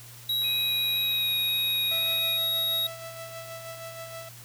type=tone with pitch glide; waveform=square; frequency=3858 to 3787 Hz; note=B7 to A#7; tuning=-41 to +27 cents; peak=-25 dBFS; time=0.29-2.87 s; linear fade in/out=5 ms; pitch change=-32 cents; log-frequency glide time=0.83-1.35 s
type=click train; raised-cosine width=0.3 ms; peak=-31 dBFS; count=158; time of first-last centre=0.42-2.186 s; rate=88.9 Hz
type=tone with vibrato; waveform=sine; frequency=2489 Hz; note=D#7; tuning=in tune; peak=-33 dBFS; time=0.43-2.38 s; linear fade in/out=20 ms; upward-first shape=square; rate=1.9 Hz; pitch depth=11 cents each way
type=tone with tremolo; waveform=sawtooth; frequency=659.3 Hz; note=E5; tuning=in tune; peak=-33 dBFS; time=1.91-4.29 s; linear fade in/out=5 ms; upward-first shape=sine; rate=6.3 Hz; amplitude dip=45%
effects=added 119 Hz sine -48 dBFS peak until 4.44 s + white hiss -48 dBFS RMS until 4.44 s